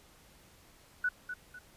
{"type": "tone with echo", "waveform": "sine", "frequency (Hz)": 1480, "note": "F#6", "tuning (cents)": 0, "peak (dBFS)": -27, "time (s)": [1.04, 1.09], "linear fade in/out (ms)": 5, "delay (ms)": 250, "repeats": 2, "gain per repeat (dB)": -9, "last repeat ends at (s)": 1.59, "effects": ["pink hiss -60 dBFS RMS until 1.76 s", "resampled to 32000 Hz"]}